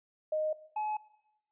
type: tone pair in turn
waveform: sine / triangle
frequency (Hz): 619 / 852.2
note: D#5 / G#5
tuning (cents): -9 / +44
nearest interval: tritone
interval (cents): 553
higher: second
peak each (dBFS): -28 / -29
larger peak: first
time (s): 0.32-0.53 / 0.76-0.97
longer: neither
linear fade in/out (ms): 5
effects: noise-tail reverb RT60 0.9 s tail -19 dB re dry + resampled to 8000 Hz